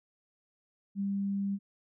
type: tone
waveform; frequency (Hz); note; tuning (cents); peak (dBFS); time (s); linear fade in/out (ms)
sine; 198.4; G3; +21; -29; 0.95-1.59; 50
effects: none